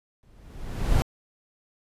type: noise with exponential growth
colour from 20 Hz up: brown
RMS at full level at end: -17 dBFS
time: 0.23-1.02 s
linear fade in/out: 0 ms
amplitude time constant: 170 ms
effects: resampled to 32000 Hz